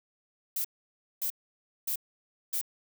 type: noise bursts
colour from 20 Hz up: violet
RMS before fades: -31 dBFS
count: 4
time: 0.56-2.614 s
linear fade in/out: 5 ms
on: 86 ms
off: 570 ms
effects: none